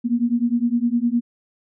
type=beating tone pair; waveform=sine; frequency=233.1 / 242.9 Hz; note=A#3 / B3; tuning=0 / -29 cents; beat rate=9.8 Hz; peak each=-20 dBFS; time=0.04-1.21 s; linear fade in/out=20 ms; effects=none